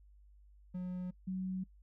triangle / sine tone pair in turn, 181.3 / 186.72 Hz, F#3 / F#3, -35 / +16 cents, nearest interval minor second, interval 51 cents, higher second, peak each -35 / -35 dBFS, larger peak neither, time 0.74-1.11 / 1.27-1.64 s, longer neither, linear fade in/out 10 ms, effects noise-tail reverb RT60 0.1 s tail -25 dB re dry + added 50 Hz sine -58 dBFS peak until 1.82 s

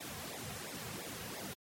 pink noise with flanger, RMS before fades -44 dBFS, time 0-1.54 s, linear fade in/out 10 ms, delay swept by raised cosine 0.66 to 3.46 ms, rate 2.9 Hz, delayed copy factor -0.9, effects high-pass 80 Hz 12 dB/octave + MP3 64 kbps

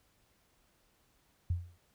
sine tone with exponential decay, 87.31 Hz, F2, in tune, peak -26 dBFS, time 1.5-1.78 s, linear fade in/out 5 ms, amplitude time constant 60 ms, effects pink hiss -71 dBFS RMS until 1.94 s

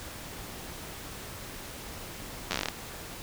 slowing click train, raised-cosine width 0.2 ms, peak -11 dBFS, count 11, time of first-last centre 2.51-2.685 s, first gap 10 ms, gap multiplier 1.12, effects pink hiss -42 dBFS RMS until 3.22 s

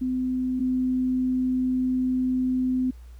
sine tone pair in turn, 255.4 / 255.4 Hz, C4 / C4, -42 / -42 cents, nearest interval unison, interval 0 cents, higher neither, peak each -23 / -21 dBFS, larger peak second, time 0.01-0.6 / 0.6-2.91 s, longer second, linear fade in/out 10 ms, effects added 60 Hz sine -41 dBFS peak until 3.19 s + pink hiss -61 dBFS RMS until 3.19 s

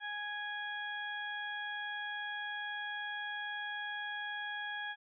harmonic tone with a mistuned harmonic, 830.6 Hz, G#5, in tune, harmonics 1 / 2 / 3 / 4, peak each -44 / -39 / -53 / -46 dBFS, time 0-4.96 s, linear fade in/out 50 ms, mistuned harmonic 3, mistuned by -32 cents, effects none

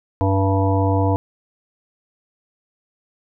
harmonic tone, 97 Hz, G2, 18 cents flat, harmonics 1 / 3 / 5 / 7 / 9 / 10, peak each -17 / -22 / -24 / -25 / -27 / -27 dBFS, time 0.21-1.16 s, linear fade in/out 0 ms, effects none

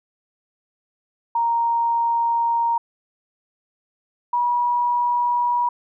sine tone pair in turn, 932.3 / 965.9 Hz, A#5 / B5, 0 / -39 cents, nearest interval minor second, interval 61 cents, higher second, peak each -17 dBFS, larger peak neither, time 1.35-2.78 / 4.33-5.69 s, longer first, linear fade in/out 5 ms, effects none

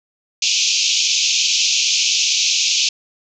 white band-pass noise, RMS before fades -17 dBFS, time 0.42-2.89 s, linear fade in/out 5 ms, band 2400 to 6800 Hz, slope 96 dB/octave, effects none

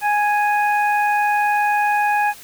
harmonic tone, 830.6 Hz, G#5, in tune, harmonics 1 / 2 / 3, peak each -16 / -22 / -26 dBFS, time 0.01-2.34 s, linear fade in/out 50 ms, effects white hiss -41 dBFS RMS until 2.43 s

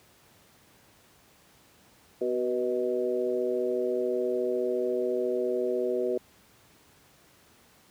harmonic tone with a mistuned harmonic, 124.9 Hz, B2, 20 cents sharp, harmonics 2 / 3 / 4 / 5, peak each -37 / -28 / -30 / -34 dBFS, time 2.21-6.18 s, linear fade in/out 5 ms, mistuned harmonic 4, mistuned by -38 cents, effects pink hiss -59 dBFS RMS until 7.9 s + high-pass 80 Hz 12 dB/octave

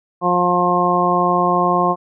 harmonic tone, 177.7 Hz, F3, 30 cents sharp, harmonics 1 / 2 / 3 / 4 / 5 / 6, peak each -22 / -21 / -23 / -19 / -23 / -17 dBFS, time 0.21-1.96 s, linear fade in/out 50 ms, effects none

